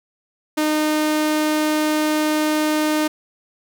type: tone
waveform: sawtooth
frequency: 306.3 Hz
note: D#4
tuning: 27 cents flat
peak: -13 dBFS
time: 0.57-3.08 s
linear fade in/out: 10 ms
effects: none